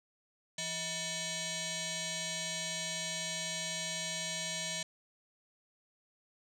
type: tone with frequency modulation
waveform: sine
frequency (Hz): 1776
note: A6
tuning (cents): +16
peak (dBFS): -33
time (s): 0.58-4.83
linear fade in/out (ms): 5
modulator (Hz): 804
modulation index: 7.5
effects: tanh soft clip ceiling -33 dBFS